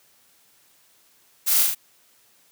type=noise with echo; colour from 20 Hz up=blue; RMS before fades=-21 dBFS; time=1.46-1.64 s; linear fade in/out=20 ms; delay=37 ms; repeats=3; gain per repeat=-2 dB; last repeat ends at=1.751 s; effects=white hiss -59 dBFS RMS until 2.51 s + high-pass 80 Hz 12 dB/octave